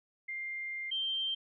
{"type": "tone pair in turn", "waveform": "sine", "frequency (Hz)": [2100, 3146], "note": ["C7", "G7"], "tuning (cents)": [6, 6], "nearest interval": "perfect fifth", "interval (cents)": 700, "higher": "second", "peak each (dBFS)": [-36, -31], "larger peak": "second", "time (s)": [[0.28, 0.91], [0.91, 1.35]], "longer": "first", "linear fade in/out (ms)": 10, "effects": []}